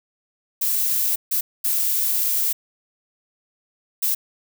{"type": "noise bursts at uneven times", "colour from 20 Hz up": "violet", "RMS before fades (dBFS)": -21, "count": 4, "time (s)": [[0.61, 1.16], [1.31, 1.41], [1.64, 2.53], [4.02, 4.15]], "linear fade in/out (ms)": 10, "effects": []}